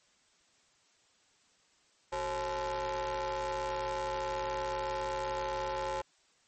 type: ring-modulated tone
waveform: 35% pulse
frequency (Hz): 163.1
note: E3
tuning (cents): -18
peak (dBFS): -28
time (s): 2.12-6.02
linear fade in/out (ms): 10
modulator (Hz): 700
effects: white hiss -68 dBFS RMS until 6.47 s + MP3 32 kbps